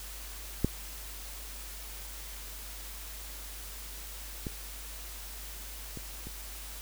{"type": "clicks", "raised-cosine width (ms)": 3, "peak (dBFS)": [-12, -22, -27, -29], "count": 4, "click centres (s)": [0.646, 4.468, 5.973, 6.27], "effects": ["added 50 Hz sine -44 dBFS peak until 6.81 s", "white hiss -45 dBFS RMS until 6.81 s"]}